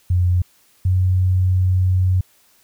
sine tone pair in turn, 89.5 / 92.34 Hz, F2 / F#2, +43 / -3 cents, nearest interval minor second, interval 54 cents, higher second, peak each -13 / -13 dBFS, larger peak neither, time 0.1-0.42 / 0.85-2.21 s, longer second, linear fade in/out 5 ms, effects white hiss -56 dBFS RMS until 2.63 s

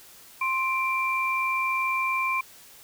sine tone pair together, 1050 / 2357 Hz, C6 / D7, +6 / +6 cents, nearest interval octave + major second, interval 1400 cents, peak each -26 dBFS, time 0.41-2.41 s, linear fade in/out 5 ms, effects white hiss -50 dBFS RMS until 2.83 s

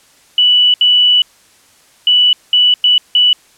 sine tone bursts at uneven times, 2960 Hz, F#7, in tune, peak -6 dBFS, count 6, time 0.38-0.74 / 0.81-1.22 / 2.07-2.33 / 2.53-2.74 / 2.84-2.98 / 3.15-3.33 s, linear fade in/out 2 ms, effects white hiss -48 dBFS RMS until 3.57 s + low-pass 10000 Hz 12 dB/octave

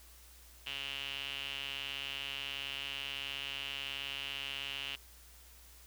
sawtooth tone with band-pass filter, 138.59 Hz, C#3, in tune, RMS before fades -41 dBFS, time 0.66-4.96 s, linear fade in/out 10 ms, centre 2900 Hz, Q 7.5, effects added 60 Hz sine -58 dBFS peak until 5.86 s + white hiss -59 dBFS RMS until 5.86 s

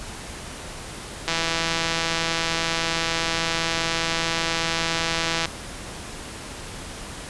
click train, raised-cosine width 0.2 ms, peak -6 dBFS, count 690, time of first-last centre 1.28-5.456 s, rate 165 Hz, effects pink hiss -36 dBFS RMS until 7.29 s + resampled to 24000 Hz

